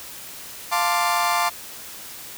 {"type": "chord", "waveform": "35% pulse", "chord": "D minor seventh", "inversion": "first", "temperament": "equal with one note detuned", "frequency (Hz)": [698.5, 884.6, 1046.5, 1174.7], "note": ["F5", "A5", "C6", "D6"], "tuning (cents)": [0, 9, 0, 0], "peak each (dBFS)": -23, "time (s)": [0.71, 1.5], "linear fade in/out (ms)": 20, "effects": ["white hiss -38 dBFS RMS until 2.37 s"]}